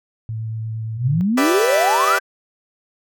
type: tone with vibrato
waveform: sine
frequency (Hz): 111.1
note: A2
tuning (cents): +17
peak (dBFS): -23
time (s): 0.29-1.21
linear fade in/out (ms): 0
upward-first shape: sine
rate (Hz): 8.7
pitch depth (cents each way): 12
type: exponential sweep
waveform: sine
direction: up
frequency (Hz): 105 to 1597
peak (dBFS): -15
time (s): 0.97-2.2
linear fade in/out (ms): 50
type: chord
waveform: 15% pulse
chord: E minor seventh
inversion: first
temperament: equal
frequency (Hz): 392 / 493.9 / 587.3 / 659.3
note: G4 / B4 / D5 / E5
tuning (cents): 0 / 0 / 0 / 0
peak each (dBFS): -17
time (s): 1.37-2.19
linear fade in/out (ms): 10
effects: none